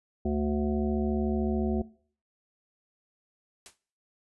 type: harmonic tone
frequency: 73.7 Hz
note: D2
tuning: 7 cents sharp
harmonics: 1 / 3 / 5 / 7 / 9 / 10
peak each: -31 / -29 / -31 / -42 / -38 / -41 dBFS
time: 0.25-1.82 s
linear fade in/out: 5 ms
type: noise with exponential decay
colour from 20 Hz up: white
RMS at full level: -42 dBFS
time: 3.66-3.78 s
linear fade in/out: 1 ms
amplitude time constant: 24 ms
effects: noise-tail reverb RT60 0.5 s tail -21 dB re dry + resampled to 24000 Hz